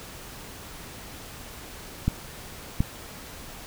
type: clicks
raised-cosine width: 5 ms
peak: -9 dBFS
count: 2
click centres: 2.08 / 2.805 s
effects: pink hiss -42 dBFS RMS until 3.66 s